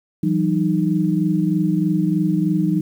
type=tone cluster; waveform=sine; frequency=165.5 / 188.7 / 308.6 Hz; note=E3 / F#3 / D#4; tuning=+7 / +34 / -14 cents; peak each=-20 dBFS; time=0.23-2.81 s; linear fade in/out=5 ms; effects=8-bit